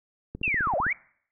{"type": "click train", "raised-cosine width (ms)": 3, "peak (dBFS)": -22, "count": 9, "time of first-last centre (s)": [0.35, 0.866], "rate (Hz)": 15.5}
{"type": "linear two-way sweep", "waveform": "sine", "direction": "down then up", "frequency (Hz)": [2806, 523, 2361], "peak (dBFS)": -23, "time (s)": [0.43, 0.93], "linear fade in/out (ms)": 5, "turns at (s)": 0.77}
{"effects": ["noise-tail reverb RT60 0.6 s tail -24 dB re dry"]}